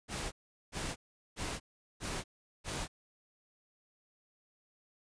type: noise bursts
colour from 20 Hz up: pink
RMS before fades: -38 dBFS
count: 5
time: 0.08-2.88 s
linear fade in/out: 50 ms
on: 240 ms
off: 400 ms
effects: resampled to 22050 Hz